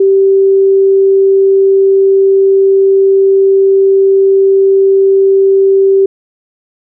sine tone, 388.9 Hz, G4, 14 cents flat, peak -4 dBFS, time 0-6.06 s, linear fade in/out 5 ms, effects none

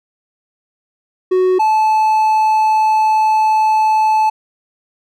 triangle tone pair in turn, 370 / 868.7 Hz, F#4 / A5, 0 / -22 cents, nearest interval octave + minor third, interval 1478 cents, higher second, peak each -8 dBFS, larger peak neither, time 1.31-1.59 / 1.59-4.3 s, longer second, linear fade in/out 10 ms, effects none

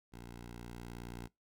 10% pulse tone with level ramp, 59 Hz, A#1, 22 cents sharp, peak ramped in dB -40 to -35 dBFS, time 0.12-1.28 s, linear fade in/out 20 ms, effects noise-tail reverb RT60 0.2 s tail -24 dB re dry

